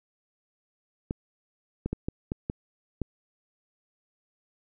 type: clicks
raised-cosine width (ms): 3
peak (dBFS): -16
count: 7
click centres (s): 1.109 / 1.86 / 1.93 / 2.085 / 2.319 / 2.499 / 3.017
effects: none